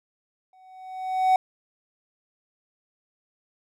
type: tone with exponential growth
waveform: triangle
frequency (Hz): 750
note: F#5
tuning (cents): +23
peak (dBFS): -12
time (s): 0.53-1.36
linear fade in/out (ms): 2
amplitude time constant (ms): 180
effects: none